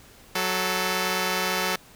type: tone pair together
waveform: 5% pulse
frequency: 185 / 438.1 Hz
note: F#3 / A4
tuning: 0 / -7 cents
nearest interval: octave + minor third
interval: 1493 cents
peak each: -15 dBFS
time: 0.35-1.76 s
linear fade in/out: 5 ms
effects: pink hiss -51 dBFS RMS until 1.95 s